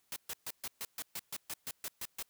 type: noise bursts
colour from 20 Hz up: white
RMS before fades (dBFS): -40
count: 13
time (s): 0.12-2.226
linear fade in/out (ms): 2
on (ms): 42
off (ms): 130
effects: white hiss -74 dBFS RMS until 2.29 s